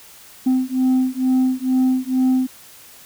sine beating tone pair, 256.8 / 259 Hz, C4 / C4, -32 / -17 cents, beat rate 2.2 Hz, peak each -16 dBFS, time 0.46-2.47 s, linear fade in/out 10 ms, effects tanh soft clip ceiling -12 dBFS + white hiss -44 dBFS RMS until 3.05 s

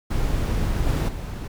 brown noise with level steps, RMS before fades -23 / -21 / -30 dBFS, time 0.1-1.48 s, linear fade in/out 10 ms, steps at 0.86 / 1.08 s, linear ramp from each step 10 ms, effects none

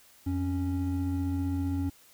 triangle tone pair together, 87.25 / 277 Hz, F2 / C#4, -1 / -1 cents, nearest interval octave + minor sixth, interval 2000 cents, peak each -28 dBFS, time 0.26-1.9 s, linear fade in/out 10 ms, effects white hiss -58 dBFS RMS until 2.13 s

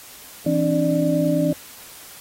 sine tone cluster, 165.1 / 269.1 / 298.9 / 593 Hz, E3 / C4 / D4 / D5, +3 / +49 / +31 / +17 cents, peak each -22 dBFS, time 0.46-1.53 s, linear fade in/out 5 ms, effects white hiss -42 dBFS RMS until 2.2 s + AAC 48 kbps

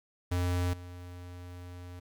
square tone with level steps, 89 Hz, F2, 33 cents sharp, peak -28 / -44 dBFS, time 0.31-2 s, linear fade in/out 10 ms, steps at 0.73 s, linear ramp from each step 5 ms, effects 10-bit

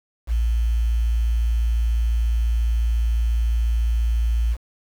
sine tone with quantisation, 57.1 Hz, A#1, 35 cents flat, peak -17 dBFS, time 0.27-4.57 s, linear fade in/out 50 ms, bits 7, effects none

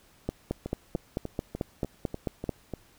two click trains, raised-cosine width 2 ms, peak -15 / -20 dBFS, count 11 / 8, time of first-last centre 0.29-2.493 / 0.66-2.737 s, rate 4.54 / 3.37 Hz, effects pink hiss -60 dBFS RMS until 2.98 s

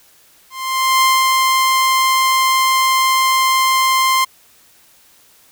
sawtooth tone with ADSR envelope, 1049 Hz, C6, 4 cents sharp, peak -6 dBFS, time 0.5-4.25 s, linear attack 520 ms, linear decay 220 ms, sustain -2 dB, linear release 12 ms, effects white hiss -50 dBFS RMS until 5.51 s

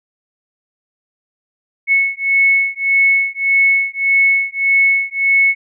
sine beating tone pair, 2200 / 2201.7 Hz, C#7 / C#7, -14 / -12 cents, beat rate 1.7 Hz, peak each -14 dBFS, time 1.87-5.55 s, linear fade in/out 50 ms, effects none

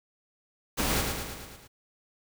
pink noise with echo, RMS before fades -28 dBFS, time 0.77-1.02 s, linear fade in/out 20 ms, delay 110 ms, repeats 6, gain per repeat -4 dB, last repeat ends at 1.68 s, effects none

